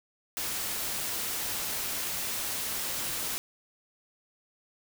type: noise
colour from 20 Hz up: white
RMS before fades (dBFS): -33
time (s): 0.37-3.38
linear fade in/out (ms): 0
effects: none